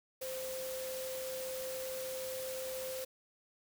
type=tone in noise; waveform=sine; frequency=520 Hz; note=C5; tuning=11 cents flat; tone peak=-39 dBFS; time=0.21-3.05 s; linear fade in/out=10 ms; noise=white; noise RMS=-45 dBFS; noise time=0.21-3.05 s; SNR=+3 dB; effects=none